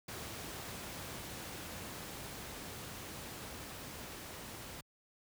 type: noise with level ramp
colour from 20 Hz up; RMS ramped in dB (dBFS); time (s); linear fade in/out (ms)
pink; -44 to -47; 0.08-4.81; 5
effects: high-pass 60 Hz 12 dB/octave